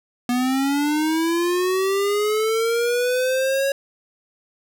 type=linear sweep; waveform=square; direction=up; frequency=242.1 to 554.4 Hz; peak=-19 dBFS; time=0.29-3.72 s; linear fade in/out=2 ms; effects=none